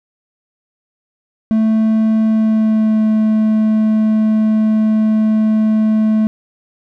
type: tone with pitch glide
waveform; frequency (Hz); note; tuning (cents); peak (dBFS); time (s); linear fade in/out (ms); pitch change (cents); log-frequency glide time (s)
triangle; 220 to 217.2; A3 to A3; 0 to -22; -8; 1.51-6.27; 0; -22; 2.25-3.04
effects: none